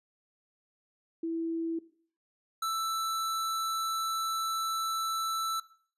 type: tone pair in turn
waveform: sine / square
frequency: 329.6 / 1323.7 Hz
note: E4 / E6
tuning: 0 / +7 cents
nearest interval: 2 octaves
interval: 2407 cents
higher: second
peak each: -30 / -30 dBFS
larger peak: neither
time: 1.23-1.79 / 2.62-5.6 s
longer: second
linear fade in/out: 5 ms
effects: noise-tail reverb RT60 0.5 s tail -18 dB re dry + resampled to 32000 Hz